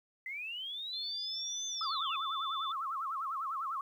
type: linear two-way sweep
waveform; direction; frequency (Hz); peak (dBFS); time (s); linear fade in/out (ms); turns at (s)
sine; up then down; 2000 to 6272 to 2446; -38; 0.26-2.16; 2; 1.67
type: tone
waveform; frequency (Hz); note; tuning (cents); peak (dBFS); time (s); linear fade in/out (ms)
sine; 3520; A7; 0; -39; 0.93-2.72; 2
type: tone with vibrato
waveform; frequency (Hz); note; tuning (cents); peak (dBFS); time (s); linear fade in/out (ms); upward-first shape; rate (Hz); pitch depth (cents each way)
sine; 1195; D6; +30; -34; 1.81-3.81; 2; sine; 10; 210
effects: 11-bit